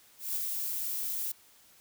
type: noise with ADSR envelope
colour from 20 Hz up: violet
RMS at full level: -31 dBFS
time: 0.18-1.32 s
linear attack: 180 ms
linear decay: 23 ms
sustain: -3 dB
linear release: 5 ms
effects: white hiss -60 dBFS RMS until 1.8 s